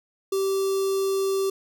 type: tone with notch filter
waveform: square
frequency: 388.2 Hz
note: G4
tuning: 17 cents flat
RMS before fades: -24 dBFS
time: 0.32-1.5 s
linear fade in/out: 5 ms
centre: 2000 Hz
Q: 0.58
effects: none